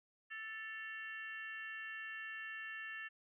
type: harmonic tone with a mistuned harmonic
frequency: 440 Hz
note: A4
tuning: in tune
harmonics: 3 / 4 / 5 / 6 / 7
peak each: -55 / -45 / -56 / -51 / -61 dBFS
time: 0.3-3.09 s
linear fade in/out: 20 ms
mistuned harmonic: 6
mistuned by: +62 cents
effects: none